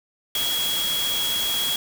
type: tone in noise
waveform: sine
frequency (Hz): 3322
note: G#7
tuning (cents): 0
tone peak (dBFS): -23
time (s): 0.35-1.76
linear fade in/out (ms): 2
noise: white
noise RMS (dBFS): -28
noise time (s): 0.35-1.76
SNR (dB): +2
effects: none